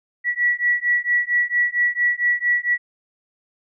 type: beating tone pair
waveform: sine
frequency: 1938 / 1942.4 Hz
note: B6 / B6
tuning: -33 / -29 cents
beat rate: 4.4 Hz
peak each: -20 dBFS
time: 0.24-2.78 s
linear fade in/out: 50 ms
effects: none